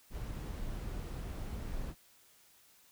brown noise, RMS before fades -40 dBFS, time 0.1-1.95 s, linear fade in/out 50 ms, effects white hiss -64 dBFS RMS until 2.91 s

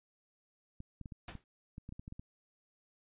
clicks, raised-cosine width 5 ms, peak -33 dBFS, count 12, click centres 0.804 / 1.013 / 1.058 / 1.122 / 1.353 / 1.781 / 1.891 / 1.924 / 1.995 / 2.079 / 2.124 / 2.195 s
pink noise with exponential decay, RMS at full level -41 dBFS, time 1.28-1.44 s, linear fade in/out 2 ms, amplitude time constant 34 ms
effects resampled to 8000 Hz

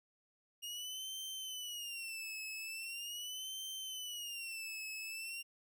sawtooth tone with vibrato, 2837 Hz, F7, 27 cents sharp, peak -39 dBFS, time 0.62-5.43 s, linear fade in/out 20 ms, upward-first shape sine, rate 0.41 Hz, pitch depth 160 cents each way, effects none

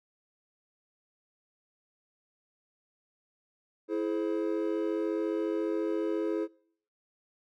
triangle chord, E augmented, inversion none, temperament equal with one note detuned, 329.6 / 424 / 523.3 Hz, E4 / G#4 / B#4, 0 / +36 / 0 cents, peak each -29 / -30 / -35 dBFS, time 3.88-6.48 s, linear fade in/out 50 ms, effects noise-tail reverb RT60 0.6 s tail -24 dB re dry

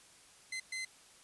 sawtooth tone bursts at uneven times, 2059 Hz, C7, 28 cents flat, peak -34 dBFS, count 2, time 0.52-0.6 / 0.72-0.85 s, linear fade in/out 5 ms, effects white hiss -60 dBFS RMS until 1.23 s + resampled to 24000 Hz

